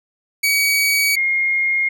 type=tone pair in turn; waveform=sawtooth / sine; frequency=2264 / 2137 Hz; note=C#7 / C7; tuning=+36 / +36 cents; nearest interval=minor second; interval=100 cents; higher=first; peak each=-11 / -15 dBFS; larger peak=first; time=0.43-1.16 / 1.16-1.89 s; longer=neither; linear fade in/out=10 ms; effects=none